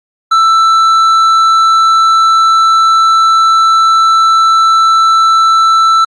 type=tone with tanh clipping; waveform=sine; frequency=1327 Hz; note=E6; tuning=11 cents sharp; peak=-6 dBFS; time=0.31-6.05 s; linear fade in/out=10 ms; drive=8 dB; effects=Opus 48 kbps